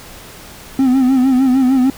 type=tone with vibrato; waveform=triangle; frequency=260 Hz; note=C4; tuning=11 cents flat; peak=-7 dBFS; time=0.79-1.9 s; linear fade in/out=2 ms; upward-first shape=sine; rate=6.6 Hz; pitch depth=73 cents each way; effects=pink hiss -36 dBFS RMS until 1.97 s